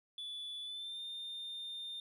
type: tone with pitch glide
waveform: sine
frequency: 3457 to 3620 Hz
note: A7 to A7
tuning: -31 to +48 cents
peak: -39 dBFS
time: 0.18-2 s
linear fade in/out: 2 ms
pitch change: +79 cents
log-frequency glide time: 0.62-1.01 s
effects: tanh soft clip ceiling -40 dBFS + 13-bit